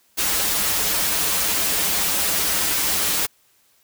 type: noise with comb filter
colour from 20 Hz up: white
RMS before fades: -21 dBFS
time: 0.17-3.27 s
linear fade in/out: 20 ms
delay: 8.1 ms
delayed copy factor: -0.95
effects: white hiss -60 dBFS RMS until 3.83 s